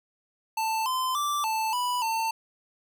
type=tone with pitch steps; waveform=square; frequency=886 / 1029 / 1170 / 882 / 986 / 898 Hz; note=A5 / C6 / D6 / A5 / B5 / A5; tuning=+12 / -29 / -7 / +4 / -3 / +35 cents; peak=-26 dBFS; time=0.57-2.31 s; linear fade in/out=5 ms; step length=290 ms; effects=none